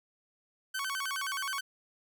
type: tone with vibrato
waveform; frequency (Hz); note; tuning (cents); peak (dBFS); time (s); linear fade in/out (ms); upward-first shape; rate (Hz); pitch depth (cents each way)
sawtooth; 1306; E6; -17; -29; 0.74-1.61; 10; square; 9.5; 280
effects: none